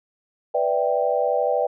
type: chord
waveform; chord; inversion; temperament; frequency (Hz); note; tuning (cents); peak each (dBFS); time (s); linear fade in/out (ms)
sine; E minor seventh; second; equal; 493.9 / 587.3 / 659.3 / 784; B4 / D5 / E5 / G5; 0 / 0 / 0 / 0; -23 / -23 / -26 / -25; 0.54-1.67; 10
effects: none